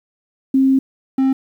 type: tone pair in turn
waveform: sine / triangle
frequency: 266.9 / 265.9 Hz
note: C4 / C4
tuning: +35 / +28 cents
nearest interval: unison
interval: 7 cents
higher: first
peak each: -10 dBFS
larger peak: neither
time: 0.54-0.79 / 1.18-1.33 s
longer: first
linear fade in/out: 5 ms
effects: 8-bit